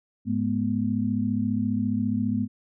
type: tone cluster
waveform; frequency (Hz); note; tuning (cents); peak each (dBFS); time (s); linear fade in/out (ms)
sine; 105.4 / 211.1 / 245.8; G#2 / G#3 / B3; +26 / +29 / -8; -30 / -26 / -26; 0.25-2.48; 50
effects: none